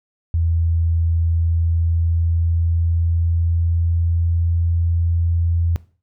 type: tone with pitch glide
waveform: sine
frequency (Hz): 83 to 84.5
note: E2 to E2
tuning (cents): +12 to +43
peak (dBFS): -15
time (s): 0.34-5.76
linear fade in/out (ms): 0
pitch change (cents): +31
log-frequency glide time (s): 1.06-4.53
effects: noise-tail reverb RT60 0.4 s tail -19 dB re dry